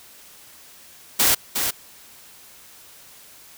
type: noise with echo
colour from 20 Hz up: white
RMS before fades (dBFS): -17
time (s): 1.19-1.35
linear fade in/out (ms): 10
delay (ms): 360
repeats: 1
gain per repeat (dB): -6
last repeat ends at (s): 1.71
effects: white hiss -47 dBFS RMS until 3.57 s